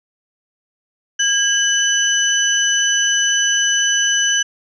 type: tone cluster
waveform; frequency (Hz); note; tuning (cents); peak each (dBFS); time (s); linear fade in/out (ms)
sine; 1626 / 2982 / 6020; G#6 / F#7 / F#8; -37 / +13 / +29; -18; 1.19-4.43; 10
effects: none